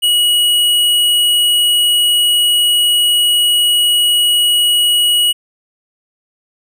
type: tone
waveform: square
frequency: 2912 Hz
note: F#7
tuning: 28 cents flat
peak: -10 dBFS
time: 0.02-5.33 s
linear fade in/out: 20 ms
effects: none